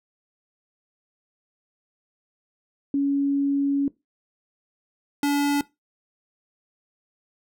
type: tone pair in turn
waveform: sine / square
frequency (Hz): 280 / 286.4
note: C#4 / D4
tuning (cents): +18 / -43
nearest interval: unison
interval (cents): 39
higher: second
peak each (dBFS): -19 / -20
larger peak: first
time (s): 2.94-3.88 / 5.23-5.61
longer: first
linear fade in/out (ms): 2
effects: noise-tail reverb RT60 0.2 s tail -19 dB re dry